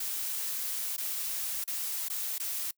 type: noise with dropouts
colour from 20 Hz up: blue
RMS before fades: -34 dBFS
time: 0-2.71 s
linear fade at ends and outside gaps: 5 ms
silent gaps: 0.966-0.979 / 1.641-1.676 / 2.085-2.099 / 2.382-2.398 s
effects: noise-tail reverb RT60 0.1 s tail -24 dB re dry